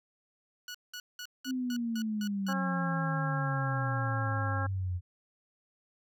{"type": "tone bursts", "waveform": "15% pulse", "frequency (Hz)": 1467, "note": "F#6", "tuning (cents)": -15, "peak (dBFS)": -33, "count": 8, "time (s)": [0.68, 2.53], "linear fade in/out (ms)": 2, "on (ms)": 65, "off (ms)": 190}
{"type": "exponential sweep", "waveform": "sine", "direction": "down", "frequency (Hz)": [264.5, 88], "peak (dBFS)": -30, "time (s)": [1.45, 5.01], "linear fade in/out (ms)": 50}
{"type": "harmonic tone", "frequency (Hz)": 270.5, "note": "C#4", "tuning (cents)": -42, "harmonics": [1, 2, 3, 4, 5, 6], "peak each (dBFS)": [-42, -41, -39, -40, -38, -38], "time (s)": [2.48, 4.67], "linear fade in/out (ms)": 10}
{"effects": []}